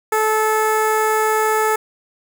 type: tone with notch filter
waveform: 15% pulse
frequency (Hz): 434.4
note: A4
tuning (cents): -22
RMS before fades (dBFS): -17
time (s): 0.12-1.76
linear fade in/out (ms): 5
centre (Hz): 4200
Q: 0.94
effects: none